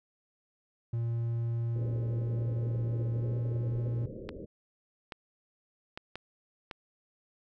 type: tone with pitch glide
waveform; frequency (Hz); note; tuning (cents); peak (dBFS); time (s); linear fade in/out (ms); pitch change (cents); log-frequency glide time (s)
triangle; 116.54 to 118.24; A#2 to A#2; 0 to +25; -27; 0.93-4.06; 5; +25; 3.15-3.27
type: low-pass noise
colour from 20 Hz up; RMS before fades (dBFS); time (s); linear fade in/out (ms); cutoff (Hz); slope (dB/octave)
white; -43; 1.75-4.46; 10; 560; 96
type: clicks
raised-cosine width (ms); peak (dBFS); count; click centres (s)
0.3; -23; 5; 4.291 / 5.122 / 5.975 / 6.156 / 6.712
effects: none